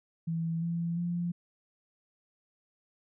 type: tone with pitch steps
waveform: sine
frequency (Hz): 164.81 / 169.05 / 173.4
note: E3 / E3 / F3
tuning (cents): 0 / +44 / -12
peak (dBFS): -29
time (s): 0.27-1.32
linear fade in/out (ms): 10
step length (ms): 350
effects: none